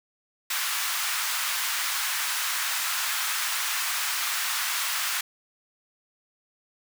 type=high-pass noise; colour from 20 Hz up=pink; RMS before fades=-28 dBFS; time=0.5-5.21 s; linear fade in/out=5 ms; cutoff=1100 Hz; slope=24 dB/octave; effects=none